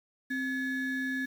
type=ring-modulated tone; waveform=triangle; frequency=983 Hz; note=B5; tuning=8 cents flat; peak=-25 dBFS; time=0.3-1.26 s; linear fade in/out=10 ms; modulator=721 Hz; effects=9-bit